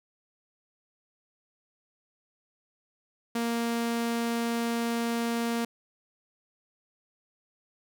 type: tone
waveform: sawtooth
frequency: 233.2 Hz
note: A#3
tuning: 1 cent sharp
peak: -23 dBFS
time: 3.35-5.65 s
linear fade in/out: 5 ms
effects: none